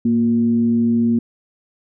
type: tone with frequency modulation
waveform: sine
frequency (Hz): 233.1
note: A#3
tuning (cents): 0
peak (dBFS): -13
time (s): 0.05-1.19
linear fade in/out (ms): 5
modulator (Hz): 126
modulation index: 0.34
effects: none